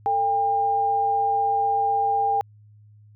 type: tone pair together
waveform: sine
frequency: 446 / 802 Hz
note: A4 / G5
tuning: +23 / +39 cents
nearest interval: minor seventh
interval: 1016 cents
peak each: -30 / -19 dBFS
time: 0.06-2.41 s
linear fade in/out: 0 ms
effects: added 105 Hz sine -48 dBFS peak until 3.15 s